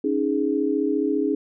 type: chord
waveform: sine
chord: C# suspended second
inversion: none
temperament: just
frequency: 277.2 / 311.8 / 415.8 Hz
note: C#4 / D#4 / G#4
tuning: 0 / +4 / +2 cents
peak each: -24 dBFS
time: 0.04-1.35 s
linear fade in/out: 5 ms
effects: none